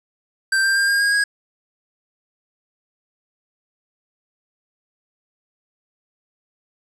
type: tone with pitch steps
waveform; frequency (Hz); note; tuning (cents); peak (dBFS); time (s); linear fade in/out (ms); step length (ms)
square; 1568 / 1583.5 / 1599.1 / 1614.9 / 1630.8 / 1646.9; G6 / G6 / G6 / G#6 / G#6 / G#6; 0 / +17 / +34 / -49 / -32 / -15; -16; 0.52-1.24; 5; 120
effects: resampled to 24000 Hz + 8-bit